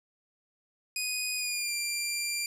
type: tone with pitch glide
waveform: 15% pulse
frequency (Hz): 2489 to 2375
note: D#7 to D7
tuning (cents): 0 to +19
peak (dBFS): -23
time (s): 0.96-2.46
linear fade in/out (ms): 2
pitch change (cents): -81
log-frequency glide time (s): 1.35-1.73
effects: none